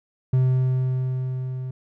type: tone with level ramp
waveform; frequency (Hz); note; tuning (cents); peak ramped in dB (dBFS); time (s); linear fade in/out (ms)
triangle; 128.9; C3; -26; -13 to -26; 0.33-1.71; 5
effects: none